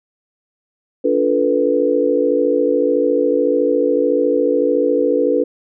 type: chord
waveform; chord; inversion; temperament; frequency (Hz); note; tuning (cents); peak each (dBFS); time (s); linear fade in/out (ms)
sine; B half-diminished seventh; first; equal with one note detuned; 287.5 / 349.2 / 440 / 493.9; D4 / F4 / A4 / B4; -37 / 0 / 0 / 0; -19 / -22 / -18 / -16; 1.04-5.44; 10
effects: none